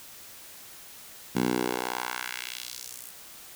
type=tone with high-pass filter sweep; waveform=10% pulse; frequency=61.6 Hz; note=B1; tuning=4 cents flat; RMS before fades=-32 dBFS; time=1.35-3.11 s; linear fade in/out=10 ms; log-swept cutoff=190 to 11000 Hz; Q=1.4; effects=white hiss -47 dBFS RMS until 3.55 s